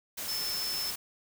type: tone in noise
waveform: sine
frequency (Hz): 5274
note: E8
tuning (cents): 0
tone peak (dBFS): -32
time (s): 0.28-0.91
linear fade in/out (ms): 10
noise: white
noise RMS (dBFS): -37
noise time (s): 0.17-0.96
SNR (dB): +2
effects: none